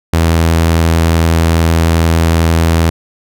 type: tone with vibrato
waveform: sawtooth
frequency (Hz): 82.41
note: E2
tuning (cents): 0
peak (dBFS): -4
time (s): 0.13-2.9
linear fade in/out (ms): 5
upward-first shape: sine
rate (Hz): 11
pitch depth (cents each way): 8
effects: none